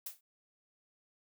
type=noise with exponential decay; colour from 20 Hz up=blue; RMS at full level=-37 dBFS; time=0.06-0.21 s; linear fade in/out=5 ms; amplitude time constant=32 ms; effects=none